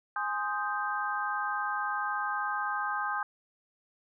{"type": "chord", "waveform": "sine", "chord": "Ab major seventh", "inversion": "none", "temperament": "equal", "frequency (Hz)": [830.6, 1046.5, 1244.5, 1568], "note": ["Ab5", "C6", "Eb6", "G6"], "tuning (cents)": [0, 0, 0, 0], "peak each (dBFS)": [-35, -37, -34, -34], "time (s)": [0.16, 3.23], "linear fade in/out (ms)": 2, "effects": []}